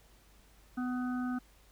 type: harmonic tone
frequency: 250 Hz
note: B3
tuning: 21 cents sharp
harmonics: 1 / 3 / 5 / 6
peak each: -32 / -45 / -45 / -46 dBFS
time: 0.77-1.39 s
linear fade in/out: 10 ms
effects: added 50 Hz sine -61 dBFS peak until 1.71 s + pink hiss -64 dBFS RMS until 1.71 s